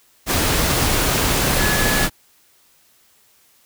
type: tone in noise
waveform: sine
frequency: 1700 Hz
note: G#6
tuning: 40 cents sharp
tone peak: -22 dBFS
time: 1.57-2.08 s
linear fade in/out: 50 ms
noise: pink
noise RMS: -18 dBFS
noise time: 0.26-2.1 s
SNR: -7 dB
effects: white hiss -56 dBFS RMS until 3.65 s